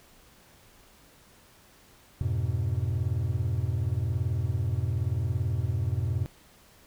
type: chord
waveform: triangle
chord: F diminished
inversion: none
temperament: just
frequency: 87.31 / 104.77 / 125.72 Hz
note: F2 / Ab2 / Cb3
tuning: 0 / +16 / +31 cents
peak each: -28 dBFS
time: 2.21-6.26 s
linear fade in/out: 0 ms
effects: pink hiss -57 dBFS RMS until 6.86 s